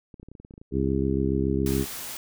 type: clicks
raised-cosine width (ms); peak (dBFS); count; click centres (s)
3; -31; 12; 0.142 / 0.198 / 0.23 / 0.286 / 0.316 / 0.352 / 0.4 / 0.449 / 0.509 / 0.539 / 0.579 / 0.615
type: harmonic tone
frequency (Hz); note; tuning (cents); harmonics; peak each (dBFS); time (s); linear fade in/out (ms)
67.2; C2; +47; 1 / 2 / 3 / 4 / 5 / 6; -29 / -29 / -29 / -29 / -29 / -29; 0.71-1.86; 50
type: noise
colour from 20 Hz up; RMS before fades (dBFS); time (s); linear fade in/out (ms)
white; -36; 1.66-2.17; 2
effects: none